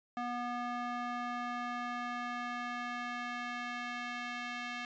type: tone with band-pass filter sweep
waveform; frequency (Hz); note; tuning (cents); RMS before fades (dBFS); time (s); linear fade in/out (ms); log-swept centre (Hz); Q
square; 242.7; B3; -30; -39; 0.17-4.85; 0; 1000 to 2200; 1.3
effects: resampled to 16000 Hz